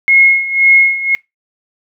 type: tone with tremolo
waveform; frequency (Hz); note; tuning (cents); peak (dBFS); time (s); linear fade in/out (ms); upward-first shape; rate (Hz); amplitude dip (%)
sine; 2163; C#7; -43; -3; 0.08-1.15; 0; sine; 1.9; 80
effects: noise-tail reverb RT60 0.2 s tail -24 dB re dry